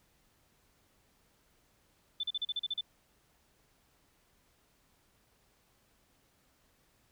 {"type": "tone bursts", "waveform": "sine", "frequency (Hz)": 3520, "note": "A7", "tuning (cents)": 0, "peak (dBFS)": -31, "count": 9, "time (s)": [2.2, 2.81], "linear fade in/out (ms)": 5, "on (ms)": 34, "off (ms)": 38, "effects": ["pink hiss -70 dBFS RMS until 7.11 s"]}